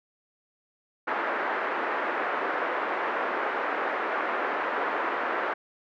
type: band-pass noise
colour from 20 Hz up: white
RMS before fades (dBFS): -29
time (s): 1.07-5.54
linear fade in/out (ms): 10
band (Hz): 320 to 1700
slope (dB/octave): 24
effects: none